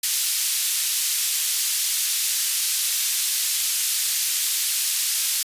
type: band-pass noise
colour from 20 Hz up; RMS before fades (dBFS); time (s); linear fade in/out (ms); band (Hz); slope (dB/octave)
white; -23; 0.03-5.43; 5; 3100 to 13000; 12
effects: resampled to 32000 Hz